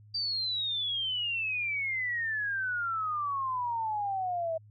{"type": "exponential sweep", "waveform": "sine", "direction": "down", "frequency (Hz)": [4699, 638], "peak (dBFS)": -29, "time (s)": [0.14, 4.58], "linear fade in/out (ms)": 10, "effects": ["added 105 Hz sine -52 dBFS peak until 4.7 s"]}